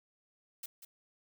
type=noise with echo; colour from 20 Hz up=blue; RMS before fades=-42 dBFS; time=0.63-0.66 s; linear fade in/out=5 ms; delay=190 ms; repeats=1; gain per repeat=-9 dB; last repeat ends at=0.85 s; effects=none